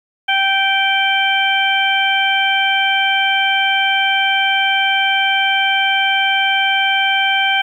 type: harmonic tone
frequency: 780 Hz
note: G5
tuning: 9 cents flat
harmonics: 1 / 2 / 3 / 4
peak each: -18 / -18 / -18 / -18 dBFS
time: 0.28-7.62 s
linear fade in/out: 10 ms
effects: 8-bit